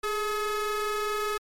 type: ring-modulated tone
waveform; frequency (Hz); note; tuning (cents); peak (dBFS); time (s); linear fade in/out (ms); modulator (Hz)
40% pulse; 428.2; A4; -47; -23; 0.03-1.38; 10; 844
effects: MP3 64 kbps